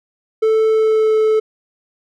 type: tone with pitch glide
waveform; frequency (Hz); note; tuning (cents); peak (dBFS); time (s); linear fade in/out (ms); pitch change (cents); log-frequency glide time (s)
triangle; 440 to 435.4; A4 to A4; 0 to -18; -9; 0.42-1.4; 10; -18; 0.67-1.16
effects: none